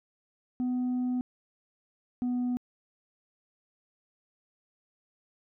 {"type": "tone pair in turn", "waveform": "sine", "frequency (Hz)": [250, 247], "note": ["B3", "B3"], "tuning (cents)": [21, 0], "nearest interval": "unison", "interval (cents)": 21, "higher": "first", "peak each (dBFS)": -24, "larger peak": "neither", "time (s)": [[0.6, 1.21], [2.22, 2.57]], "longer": "first", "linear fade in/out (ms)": 0, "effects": ["tanh soft clip ceiling -26 dBFS"]}